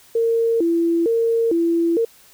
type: tone with vibrato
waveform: sine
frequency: 392.7 Hz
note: G4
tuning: 3 cents sharp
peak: -15 dBFS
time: 0.15-2.05 s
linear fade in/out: 5 ms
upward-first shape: square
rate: 1.1 Hz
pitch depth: 270 cents each way
effects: white hiss -50 dBFS RMS until 2.33 s